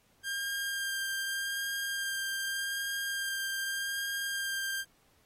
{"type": "tone with vibrato", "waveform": "sawtooth", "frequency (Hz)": 1599, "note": "G6", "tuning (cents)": 34, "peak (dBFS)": -29, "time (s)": [0.23, 4.85], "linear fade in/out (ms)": 50, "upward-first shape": "sine", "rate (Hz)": 0.84, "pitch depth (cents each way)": 13, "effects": ["pink hiss -68 dBFS RMS until 5.25 s", "AAC 48 kbps"]}